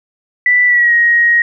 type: tone with pitch glide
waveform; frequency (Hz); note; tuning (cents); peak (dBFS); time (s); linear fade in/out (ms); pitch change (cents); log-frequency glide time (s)
sine; 1975.5 to 1884.1; B6 to A#6; 0 to +18; -7; 0.46-1.42; 2; -82; 0.66-0.93
effects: none